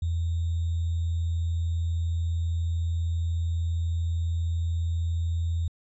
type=tone with sample-and-hold; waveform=sine; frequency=83.6 Hz; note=E2; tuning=25 cents sharp; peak=-24 dBFS; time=0.02-5.68 s; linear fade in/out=5 ms; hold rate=3675 Hz; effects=resampled to 22050 Hz